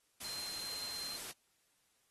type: tone in noise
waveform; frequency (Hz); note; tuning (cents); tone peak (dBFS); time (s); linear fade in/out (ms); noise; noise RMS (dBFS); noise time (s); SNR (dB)
sine; 4147; C8; -16; -42; 0.24-1.17; 10; white; -45; 0.2-1.32; 0
effects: white hiss -75 dBFS RMS until 2.1 s + AAC 32 kbps